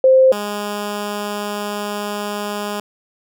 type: tone pair in turn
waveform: sine / 10% pulse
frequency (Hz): 523.3 / 206.4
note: C5 / G#3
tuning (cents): 0 / -10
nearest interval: octave + major third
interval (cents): 1610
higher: first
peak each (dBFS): -7 / -14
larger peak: first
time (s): 0.04-0.32 / 0.32-2.8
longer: second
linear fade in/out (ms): 2
effects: none